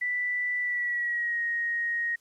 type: tone with pitch glide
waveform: sine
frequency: 1975.5 to 1875.4 Hz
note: B6 to A#6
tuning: 0 to +10 cents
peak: -26 dBFS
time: 0.01-2.16 s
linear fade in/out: 10 ms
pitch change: -90 cents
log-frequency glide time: 0.6-1.42 s
effects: white hiss -66 dBFS RMS until 2.2 s + low-pass 12000 Hz 12 dB/octave